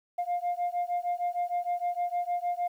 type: beating tone pair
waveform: sine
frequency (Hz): 702 / 708.5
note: F5 / F5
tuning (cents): +9 / +25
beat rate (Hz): 6.5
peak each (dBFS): -29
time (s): 0.18-2.68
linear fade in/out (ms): 10
effects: tanh soft clip ceiling -24 dBFS + 10-bit